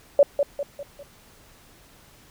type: tone with echo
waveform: sine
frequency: 569 Hz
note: C#5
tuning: 45 cents sharp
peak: -10 dBFS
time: 0.19-0.23 s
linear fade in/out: 2 ms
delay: 200 ms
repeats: 4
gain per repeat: -7 dB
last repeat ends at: 1.03 s
effects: pink hiss -53 dBFS RMS until 2.3 s